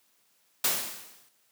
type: noise with exponential decay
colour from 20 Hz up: white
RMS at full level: -23 dBFS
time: 0.64-1.29 s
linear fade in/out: 5 ms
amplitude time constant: 140 ms
effects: white hiss -68 dBFS RMS until 1.51 s + high-pass 150 Hz 12 dB/octave